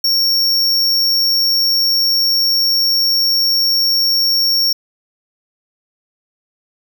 square tone, 5510 Hz, F8, 24 cents flat, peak -12 dBFS, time 0.04-4.73 s, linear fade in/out 5 ms, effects none

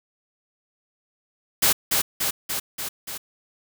white noise with echo, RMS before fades -18 dBFS, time 1.62-1.73 s, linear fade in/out 10 ms, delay 290 ms, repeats 5, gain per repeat -3 dB, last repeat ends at 3.18 s, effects none

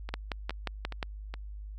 two click trains, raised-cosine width 0.3 ms, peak -16 / -23 dBFS, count 6 / 4, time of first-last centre 0.14-1.028 / 0.09-1.34 s, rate 5.63 / 2.4 Hz, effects added 51 Hz sine -39 dBFS peak until 1.78 s

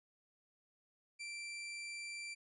sawtooth tone, 2349 Hz, D7, in tune, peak -40 dBFS, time 1.19-2.35 s, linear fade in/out 20 ms, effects resampled to 24000 Hz

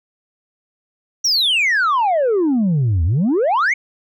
sine exponential two-way sweep, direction down then up, 5920 to 77.78 to 2290 Hz, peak -11 dBFS, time 1.24-3.74 s, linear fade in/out 10 ms, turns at 3.04 s, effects tanh soft clip ceiling -12 dBFS

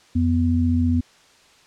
sine tone pair together, 87.29 / 246.9 Hz, F2 / B3, 0 / 0 cents, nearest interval octave + tritone, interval 1800 cents, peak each -19 dBFS, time 0.15-1.01 s, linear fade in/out 10 ms, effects white hiss -53 dBFS RMS until 1.66 s + low-pass 6000 Hz 12 dB/octave

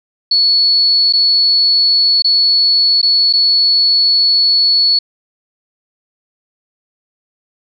sine tone with dropouts, 4407 Hz, C#8, 11 cents flat, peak -8 dBFS, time 0.31-4.99 s, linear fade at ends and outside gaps 5 ms, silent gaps 1.126-1.134 / 2.222-2.244 / 3.016-3.028 / 3.328-3.334 s, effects none

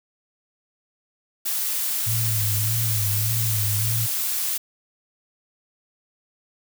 blue noise, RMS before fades -25 dBFS, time 1.45-4.58 s, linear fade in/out 10 ms
sine tone with vibrato, 108.6 Hz, A2, 22 cents flat, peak -23 dBFS, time 2.06-4.07 s, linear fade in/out 20 ms, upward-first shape sine, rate 1.7 Hz, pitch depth 89 cents each way
effects none

